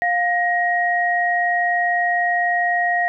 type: tone pair together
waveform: sine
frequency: 705 / 1884 Hz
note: F5 / A#6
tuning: +16 / +18 cents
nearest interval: octave + perfect fourth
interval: 1702 cents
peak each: -19 dBFS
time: 0.02-3.08 s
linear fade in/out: 0 ms
effects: none